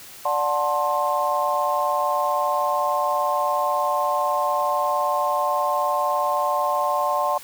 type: chord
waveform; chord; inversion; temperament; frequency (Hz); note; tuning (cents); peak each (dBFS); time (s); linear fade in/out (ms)
sine; D dominant seventh; none; just; 587.3 / 734.2 / 881 / 1057.2; D5 / F#5 / A5 / C6; 0 / -14 / +2 / +18; -25 / -26 / -26 / -23; 0.25-7.38; 5
effects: white hiss -42 dBFS RMS until 7.43 s